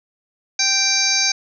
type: harmonic tone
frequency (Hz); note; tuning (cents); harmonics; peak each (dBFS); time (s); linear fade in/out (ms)
784; G5; 0; 1 / 2 / 3 / 5 / 6 / 7 / 8; -31 / -28 / -22 / -25 / -21 / -23 / -20; 0.59-1.32; 5
effects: none